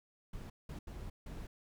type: noise bursts at uneven times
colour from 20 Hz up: brown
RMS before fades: -45 dBFS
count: 4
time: 0.33-0.5 / 0.69-0.79 / 0.87-1.1 / 1.26-1.47 s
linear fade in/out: 5 ms
effects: none